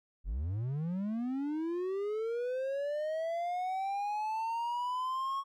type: linear sweep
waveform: triangle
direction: up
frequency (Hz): 39.17 to 1104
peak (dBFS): -30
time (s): 0.24-5.44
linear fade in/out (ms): 50
effects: none